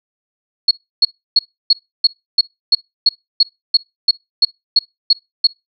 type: tone bursts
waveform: sine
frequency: 4335 Hz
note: C#8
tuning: 39 cents flat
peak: -6 dBFS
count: 15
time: 0.68-5.47 s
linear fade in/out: 5 ms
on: 30 ms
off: 310 ms
effects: noise-tail reverb RT60 0.2 s tail -22 dB re dry